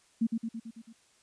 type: tone with echo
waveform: sine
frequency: 227.6 Hz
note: A#3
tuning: 41 cents flat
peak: -23 dBFS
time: 0.21-0.27 s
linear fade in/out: 10 ms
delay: 110 ms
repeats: 6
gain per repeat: -4 dB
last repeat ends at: 0.93 s
effects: white hiss -65 dBFS RMS until 1.22 s + resampled to 22050 Hz